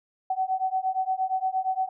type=beating tone pair; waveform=sine; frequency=751 / 759.6 Hz; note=F#5 / F#5; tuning=+26 / +45 cents; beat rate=8.6 Hz; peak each=-27 dBFS; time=0.3-1.89 s; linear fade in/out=5 ms; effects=none